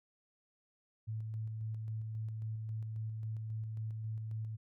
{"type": "tone with tremolo", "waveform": "sine", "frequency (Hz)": 110, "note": "A2", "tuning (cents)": 0, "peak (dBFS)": -36, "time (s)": [1.07, 4.57], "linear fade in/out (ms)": 20, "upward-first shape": "square", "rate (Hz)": 3.7, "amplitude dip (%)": 25, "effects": []}